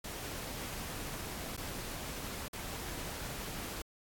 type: noise with dropouts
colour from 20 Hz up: pink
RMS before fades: -42 dBFS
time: 0.04-3.82 s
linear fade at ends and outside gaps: 5 ms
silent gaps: 1.567-1.575 / 2.483-2.53 s
effects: AAC 64 kbps